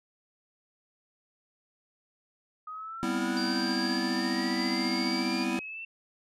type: exponential sweep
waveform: sine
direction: up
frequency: 1244.5 to 2700 Hz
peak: -37 dBFS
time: 2.67-5.85 s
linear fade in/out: 5 ms
type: chord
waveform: square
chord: C major seventh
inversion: second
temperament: equal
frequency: 196 / 246.9 / 261.6 / 329.6 Hz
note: G3 / B3 / C4 / E4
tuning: 0 / 0 / 0 / 0 cents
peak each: -36 / -33 / -37 / -33 dBFS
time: 3.03-5.59 s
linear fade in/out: 0 ms
type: tone with tremolo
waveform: sine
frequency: 4731 Hz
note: D8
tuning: 12 cents sharp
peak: -33 dBFS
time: 3.37-5.44 s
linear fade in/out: 0 ms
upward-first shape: square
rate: 0.82 Hz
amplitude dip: 30%
effects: low-pass 10000 Hz 12 dB/octave